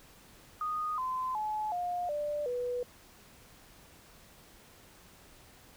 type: tone with pitch steps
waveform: sine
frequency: 1237 / 1028.2 / 854.7 / 710.5 / 590.6 / 490.9 Hz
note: D#6 / C6 / G#5 / F5 / D5 / B4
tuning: -10 / -31 / +49 / +30 / +10 / -10 cents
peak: -31 dBFS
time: 0.61-2.83 s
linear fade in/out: 2 ms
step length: 370 ms
effects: pink hiss -57 dBFS RMS until 5.76 s